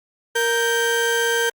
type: tone pair together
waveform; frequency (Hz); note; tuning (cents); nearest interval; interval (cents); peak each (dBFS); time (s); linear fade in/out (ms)
35% pulse; 466.2 / 1568; A#4 / G6; 0 / 0; octave + major sixth; 2100; -19; 0.35-1.5; 10
effects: Opus 48 kbps